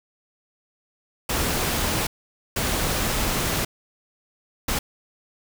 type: noise bursts at uneven times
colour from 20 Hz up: pink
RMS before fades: -24 dBFS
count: 3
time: 1.29-2.07 / 2.56-3.65 / 4.68-4.79 s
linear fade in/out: 5 ms
effects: none